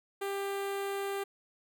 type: tone with notch filter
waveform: sawtooth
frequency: 396.2 Hz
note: G4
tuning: 18 cents sharp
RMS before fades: -35 dBFS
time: 0.21-1.24 s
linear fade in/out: 10 ms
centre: 5400 Hz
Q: 1.4
effects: none